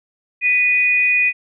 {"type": "tone pair together", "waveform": "sine", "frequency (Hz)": [1990.5, 2474], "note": ["B6", "D#7"], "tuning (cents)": [13, -10], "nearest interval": "major third", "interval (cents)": 377, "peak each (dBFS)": [-21, -13], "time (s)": [0.41, 1.33], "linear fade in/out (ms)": 50, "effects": []}